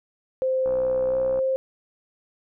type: tone with pitch glide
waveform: sine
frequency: 521 to 527.7 Hz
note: C5 to C5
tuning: -7 to +15 cents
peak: -20 dBFS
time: 0.42-1.56 s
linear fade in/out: 0 ms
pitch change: +22 cents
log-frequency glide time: 1.09-1.14 s
type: click train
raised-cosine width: 1 ms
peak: -23 dBFS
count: 47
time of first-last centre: 0.66-1.39 s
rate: 63 Hz
effects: none